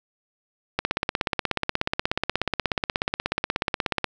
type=click train; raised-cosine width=0.3 ms; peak=-6 dBFS; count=55; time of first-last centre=0.79-4.043 s; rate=16.6 Hz; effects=none